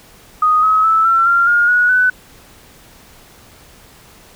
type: tone with pitch steps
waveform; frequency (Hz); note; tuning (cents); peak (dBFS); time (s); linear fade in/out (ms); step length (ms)
sine; 1244.5 / 1278 / 1312.4 / 1347.8 / 1384.1 / 1421.3 / 1459.6 / 1498.9; D#6 / D#6 / E6 / E6 / F6 / F6 / F#6 / F#6; 0 / +46 / -8 / +38 / -16 / +30 / -24 / +22; -9; 0.42-2.1; 5; 210
effects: pink hiss -44 dBFS RMS until 4.35 s